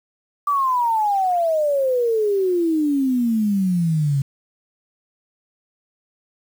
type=exponential sweep; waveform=sine; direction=down; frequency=1174.7 to 135.2 Hz; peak=-16 dBFS; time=0.47-4.22 s; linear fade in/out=5 ms; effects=7-bit